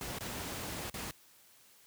pink noise with dropouts, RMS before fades -40 dBFS, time 0.01-1.11 s, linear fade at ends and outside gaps 1 ms, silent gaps 0.186-0.207 / 0.899-0.941 s, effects white hiss -62 dBFS RMS until 1.86 s + high-pass 60 Hz 12 dB/octave

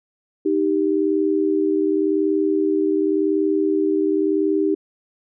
sine tone pair together, 311.1 / 392 Hz, D#4 / G4, 0 / 0 cents, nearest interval major third, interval 400 cents, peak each -19 dBFS, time 0.45-4.75 s, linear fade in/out 10 ms, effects none

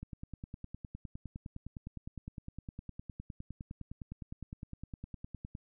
click train, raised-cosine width 5 ms, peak -30 dBFS, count 55, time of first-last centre 0.03-5.551 s, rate 9.78 Hz, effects none

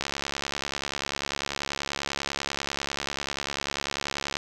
click train, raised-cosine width 0.2 ms, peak -11 dBFS, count 307, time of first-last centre 0.01-4.369 s, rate 70.2 Hz, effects none

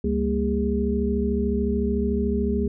sine tone cluster, 70.3 / 199.1 / 232.8 / 407.3 Hz, C#2 / G3 / A#3 / G#4, +25 / +27 / -2 / -34 cents, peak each -26 dBFS, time 0.04-2.68 s, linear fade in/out 5 ms, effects none

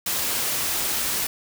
white noise, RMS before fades -25 dBFS, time 0.06-1.27 s, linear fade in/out 5 ms, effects none

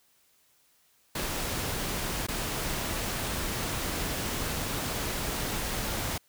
pink noise with dropouts, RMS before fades -32 dBFS, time 1.15-6.18 s, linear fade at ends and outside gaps 5 ms, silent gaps 2.268-2.284 s, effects white hiss -66 dBFS RMS until 6.28 s

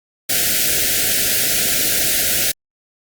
white band-stop noise, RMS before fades -17 dBFS, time 0.29-2.52 s, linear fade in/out 10 ms, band 750 to 1400 Hz, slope 96 dB/octave, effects Opus 48 kbps

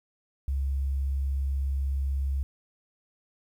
sine tone, 68.2 Hz, C#2, 28 cents flat, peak -25 dBFS, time 0.48-2.43 s, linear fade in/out 0 ms, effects 10-bit

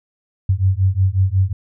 sine beating tone pair, 92.5 / 98 Hz, F#2 / G2, 0 / 0 cents, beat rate 5.5 Hz, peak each -16 dBFS, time 0.49-1.53 s, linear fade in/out 5 ms, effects none

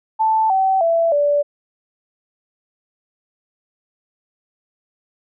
sine tone with pitch steps, 880 / 766.1 / 666.9 / 580.6 Hz, A5 / G5 / E5 / D5, 0 / -40 / +20 / -20 cents, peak -13 dBFS, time 0.19-1.43 s, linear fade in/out 20 ms, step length 310 ms, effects none

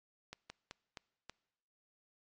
slowing click train, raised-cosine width 0.2 ms, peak -28 dBFS, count 5, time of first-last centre 0.33-1.296 s, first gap 170 ms, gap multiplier 1.24, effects noise-tail reverb RT60 1.0 s tail -24 dB re dry + MP3 48 kbps

